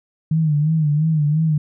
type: tone with vibrato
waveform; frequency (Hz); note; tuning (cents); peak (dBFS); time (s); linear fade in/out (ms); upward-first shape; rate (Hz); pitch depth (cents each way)
sine; 153.7; D#3; -21; -14; 0.31-1.58; 5; sine; 2.9; 85
effects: none